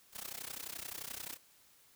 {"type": "noise with amplitude modulation", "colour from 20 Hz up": "white", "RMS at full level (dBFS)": -41, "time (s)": [0.12, 1.38], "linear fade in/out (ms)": 50, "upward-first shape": "sine", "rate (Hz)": 31.5, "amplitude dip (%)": 90, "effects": ["white hiss -65 dBFS RMS until 1.95 s"]}